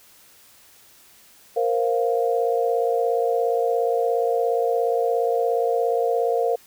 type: chord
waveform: sine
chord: Bb suspended second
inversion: none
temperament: equal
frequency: 466.2 / 523.3 / 698.5 Hz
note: Bb4 / C5 / F5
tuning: 0 / 0 / 0 cents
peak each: -21 / -25 / -24 dBFS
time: 1.56-6.56 s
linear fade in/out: 10 ms
effects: white hiss -52 dBFS RMS until 6.66 s